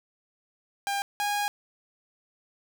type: tone pair in turn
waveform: sawtooth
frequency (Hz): 800 / 821.1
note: G5 / G#5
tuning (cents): +35 / -20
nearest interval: unison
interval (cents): 45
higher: second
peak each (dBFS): -23 / -22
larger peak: second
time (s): 0.87-1.02 / 1.2-1.48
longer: second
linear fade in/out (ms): 0
effects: none